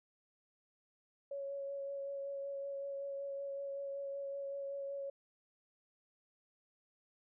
sine tone with vibrato, 556 Hz, C#5, 5 cents sharp, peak -39 dBFS, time 1.31-5.1 s, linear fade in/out 5 ms, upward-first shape sine, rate 5.3 Hz, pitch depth 13 cents each way, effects none

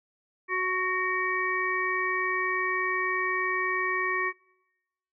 harmonic tone with a mistuned harmonic, 370 Hz, F#4, in tune, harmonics 1 / 3 / 5 / 6, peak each -33 / -30 / -29 / -32 dBFS, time 0.48-4.33 s, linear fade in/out 50 ms, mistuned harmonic 6, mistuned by +43 cents, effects noise-tail reverb RT60 1.0 s tail -25 dB re dry

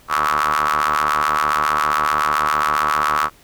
sawtooth ring-modulated tone, 75.4 Hz, D2, 46 cents sharp, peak -9 dBFS, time 0.08-3.3 s, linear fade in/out 50 ms, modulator 1210 Hz, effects pink hiss -50 dBFS RMS until 3.43 s

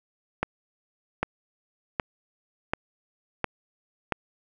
accelerating click train, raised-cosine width 0.5 ms, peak -9 dBFS, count 6, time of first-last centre 0.43-4.123 s, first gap 800 ms, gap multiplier 0.96, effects none

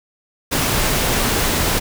pink noise, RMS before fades -18 dBFS, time 0.51-1.8 s, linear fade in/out 20 ms, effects none

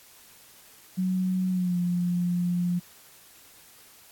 sine tone with pitch glide, 185.3 to 176.42 Hz, F#3 to F3, +3 to +18 cents, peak -23 dBFS, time 0.97-2.8 s, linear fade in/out 20 ms, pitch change -85 cents, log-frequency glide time 1.5-1.77 s, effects white hiss -53 dBFS RMS until 4.11 s + AAC 64 kbps

